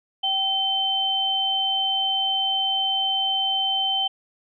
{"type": "tone pair together", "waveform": "sine", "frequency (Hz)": [772, 3088], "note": ["G5", "G7"], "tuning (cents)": [-27, -27], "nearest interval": "2 octaves", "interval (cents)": 2400, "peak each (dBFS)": [-27, -21], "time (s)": [0.23, 4.08], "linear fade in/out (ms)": 10, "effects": []}